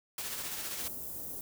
white noise with tremolo, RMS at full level -37 dBFS, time 0.18-0.88 s, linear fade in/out 2 ms, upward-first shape sine, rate 15 Hz, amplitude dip 35%
white band-stop noise, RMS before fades -41 dBFS, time 0.8-1.41 s, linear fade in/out 0 ms, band 490 to 13000 Hz, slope 12 dB/octave
effects none

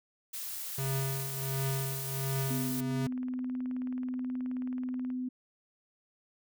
blue noise, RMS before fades -39 dBFS, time 0.33-2.81 s, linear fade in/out 10 ms
square tone with tremolo, 134.9 Hz, C#3, 47 cents flat, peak -30 dBFS, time 0.78-3.07 s, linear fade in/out 5 ms, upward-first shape triangle, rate 1.4 Hz, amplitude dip 70%
sine tone, 253.1 Hz, B3, 43 cents sharp, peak -32 dBFS, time 2.5-5.29 s, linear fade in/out 10 ms
click train, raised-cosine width 0.5 ms, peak -37 dBFS, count 42, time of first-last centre 2.91-5.103 s, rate 18.7 Hz
effects none

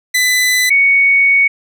sawtooth / sine tone pair in turn, 2002 / 2228 Hz, B6 / C#7, +23 / +8 cents, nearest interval major second, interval 185 cents, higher second, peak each -7 dBFS, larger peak neither, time 0.14-0.7 / 0.7-1.48 s, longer second, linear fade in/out 10 ms, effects none

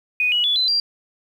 sine tone with pitch steps, 2484 / 2920 / 3433 / 4035 / 4744 Hz, D#7 / F#7 / A7 / B7 / D8, -3 / -24 / -43 / +36 / +17 cents, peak -16 dBFS, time 0.2-0.8 s, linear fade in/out 2 ms, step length 120 ms, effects 8-bit

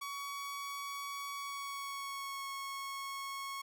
sawtooth tone with pitch glide, 1126 to 1099 Hz, C#6 to C#6, +27 to -15 cents, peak -36 dBFS, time 0.01-3.62 s, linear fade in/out 10 ms, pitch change -42 cents, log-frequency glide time 1.36-2.48 s, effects none

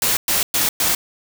white noise bursts, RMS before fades -18 dBFS, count 4, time 0.02-0.95 s, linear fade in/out 2 ms, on 150 ms, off 110 ms, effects none

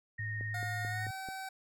sine tone with vibrato, 1851 Hz, A#6, 13 cents flat, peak -38 dBFS, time 0.18-1.07 s, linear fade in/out 10 ms, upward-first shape sine, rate 19 Hz, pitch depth 16 cents each way
sine tone, 106.8 Hz, G#2, 49 cents sharp, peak -37 dBFS, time 0.19-1.11 s, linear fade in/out 5 ms
click train, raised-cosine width 2 ms, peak -33 dBFS, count 5, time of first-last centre 0.41-1.287 s, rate 4.56 Hz
25% pulse tone with pitch glide, 719 to 766.2 Hz, F#5 to G5, -50 to -40 cents, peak -36 dBFS, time 0.54-1.49 s, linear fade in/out 5 ms, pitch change +110 cents, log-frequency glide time 0.87-1.12 s
effects none

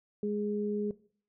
sine tone pair together, 207.7 / 415.4 Hz, G#3 / G#4, 0 / 0 cents, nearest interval octave, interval 1200 cents, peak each -32 / -32 dBFS, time 0.23-0.91 s, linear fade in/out 2 ms, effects noise-tail reverb RT60 0.5 s tail -19 dB re dry

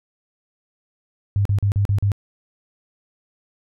sine tone bursts, 100.5 Hz, G2, 44 cents sharp, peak -15 dBFS, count 6, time 1.36-2.118 s, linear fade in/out 0 ms, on 93 ms, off 40 ms, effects none

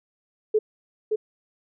sine tone with echo, 430.2 Hz, A4, 39 cents flat, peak -16 dBFS, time 0.54-0.59 s, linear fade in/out 10 ms, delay 570 ms, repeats 1, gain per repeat -4 dB, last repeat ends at 1.16 s, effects none

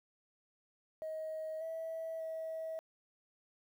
sine tone with pitch steps, 631 / 650 / 644 Hz, D#5 / E5 / E5, +24 / -24 / -41 cents, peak -37 dBFS, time 1.02-2.79 s, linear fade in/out 0 ms, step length 590 ms, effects tanh soft clip ceiling -35 dBFS + 11-bit

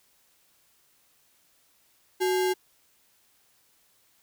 sine tone with sample-and-hold, 370 Hz, F#4, in tune, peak -22 dBFS, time 2.2-2.54 s, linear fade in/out 20 ms, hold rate 1225 Hz, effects white hiss -65 dBFS RMS until 4.22 s

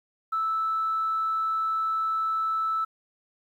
sine tone, 1314 Hz, E6, 6 cents flat, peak -23 dBFS, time 0.32-2.85 s, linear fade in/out 10 ms, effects tanh soft clip ceiling -19 dBFS + 10-bit

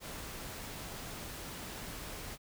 pink noise, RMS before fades -44 dBFS, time 0-2.38 s, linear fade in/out 50 ms, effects none

